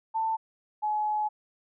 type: tone pair in turn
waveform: sine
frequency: 890 / 848.4 Hz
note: A5 / G#5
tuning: +20 / +37 cents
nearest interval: minor second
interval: 83 cents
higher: first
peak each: -25 dBFS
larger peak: neither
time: 0.14-0.37 / 0.82-1.29 s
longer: second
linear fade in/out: 20 ms
effects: none